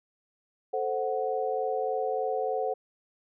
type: chord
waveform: sine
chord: F# diminished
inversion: first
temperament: equal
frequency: 440 / 523.3 / 740 Hz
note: A4 / C5 / F#5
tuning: 0 / 0 / 0 cents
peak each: -31 dBFS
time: 0.73-2.74 s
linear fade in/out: 10 ms
effects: none